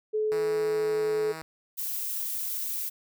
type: tone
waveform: sine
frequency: 430 Hz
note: A4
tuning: 40 cents flat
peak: -24 dBFS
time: 0.13-1.33 s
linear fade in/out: 20 ms
type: tone with pitch glide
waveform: 5% pulse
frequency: 162.1 to 159.96 Hz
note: E3 to D#3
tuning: -29 to +48 cents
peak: -26 dBFS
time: 0.32-1.42 s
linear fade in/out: 0 ms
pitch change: -23 cents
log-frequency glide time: 0.51-1.09 s
type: noise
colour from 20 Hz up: violet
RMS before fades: -32 dBFS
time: 1.77-2.9 s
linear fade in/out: 20 ms
effects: none